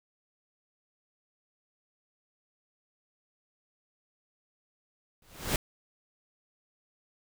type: noise with exponential growth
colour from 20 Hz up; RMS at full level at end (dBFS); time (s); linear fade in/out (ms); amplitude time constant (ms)
pink; -25; 5.22-5.56; 2; 72
effects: none